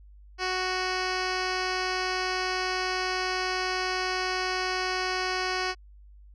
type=tone with low-pass filter; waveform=10% pulse; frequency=370 Hz; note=F#4; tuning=in tune; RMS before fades=-29 dBFS; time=0.38-5.75 s; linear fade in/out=50 ms; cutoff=4400 Hz; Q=3.1; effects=added 50 Hz sine -48 dBFS peak until 6.34 s